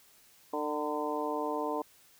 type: harmonic tone with a mistuned harmonic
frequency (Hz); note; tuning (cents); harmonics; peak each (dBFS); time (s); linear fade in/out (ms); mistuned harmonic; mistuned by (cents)
150; D3; +37; 2 / 3 / 4 / 5 / 6 / 7; -37 / -36 / -38 / -40 / -38 / -38; 0.53-1.82; 5; 7; -56
effects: white hiss -61 dBFS RMS until 2.19 s